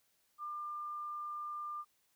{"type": "tone", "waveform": "sine", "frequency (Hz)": 1197, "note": "D6", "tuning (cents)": 33, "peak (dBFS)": -39, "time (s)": [0.38, 1.85], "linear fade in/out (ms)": 50, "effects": ["white hiss -75 dBFS RMS until 2.15 s"]}